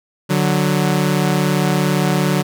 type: tone pair together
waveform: sawtooth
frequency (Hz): 147.5 / 185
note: D3 / F#3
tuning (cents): +8 / 0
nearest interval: major third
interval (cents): 392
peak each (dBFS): -13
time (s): 0.29-2.43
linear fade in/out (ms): 20
effects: none